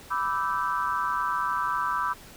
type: chord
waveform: sine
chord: E minor seventh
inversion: second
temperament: equal with one note detuned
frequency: 987.8 / 1174.7 / 1318.5 / 1547.3 Hz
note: B5 / D6 / E6 / G6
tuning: 0 / 0 / 0 / -23 cents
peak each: -29 / -29 / -31 / -33 dBFS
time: 0.1-2.14 s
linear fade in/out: 20 ms
effects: pink hiss -48 dBFS RMS until 2.36 s